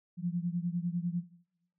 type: beating tone pair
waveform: sine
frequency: 170.7 / 180.7 Hz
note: F3 / F#3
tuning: -39 / -41 cents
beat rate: 10 Hz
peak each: -33 / -33 dBFS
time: 0.17-1.24 s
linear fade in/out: 50 ms
effects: noise-tail reverb RT60 0.9 s tail -20 dB re dry